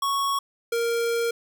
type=tone pair in turn; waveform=square; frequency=1108.7 / 466.2 Hz; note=C#6 / A#4; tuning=0 / 0 cents; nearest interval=octave + minor third; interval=1500 cents; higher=first; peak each=-23 dBFS; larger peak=neither; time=0.02-0.39 / 0.72-1.31 s; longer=second; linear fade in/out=5 ms; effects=none